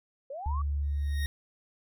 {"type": "linear sweep", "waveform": "sine", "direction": "up", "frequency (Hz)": [517, 1174.7], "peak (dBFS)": -36, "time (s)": [0.3, 0.62], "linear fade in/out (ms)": 5}
{"type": "tone with pitch glide", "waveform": "sine", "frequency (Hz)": [71.8, 72.3], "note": ["D2", "D2"], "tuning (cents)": [-39, -27], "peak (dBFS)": -27, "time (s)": [0.46, 1.26], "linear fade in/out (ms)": 0, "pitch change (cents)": 12, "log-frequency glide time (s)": [0.93, 1.11]}
{"type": "tone with exponential growth", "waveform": "25% pulse", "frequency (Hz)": 1864.7, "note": "A#6", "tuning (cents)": 0, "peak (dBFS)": -31, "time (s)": [0.83, 1.26], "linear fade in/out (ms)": 1, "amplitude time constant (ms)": 93}
{"effects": []}